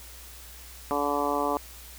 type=harmonic tone; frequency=144.3 Hz; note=D3; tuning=30 cents flat; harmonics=2 / 3 / 4 / 5 / 6 / 7 / 8; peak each=-32 / -32 / -32 / -32 / -32 / -32 / -32 dBFS; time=0.91-1.57 s; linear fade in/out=0 ms; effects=added 60 Hz sine -47 dBFS peak until 1.98 s + white hiss -47 dBFS RMS until 1.98 s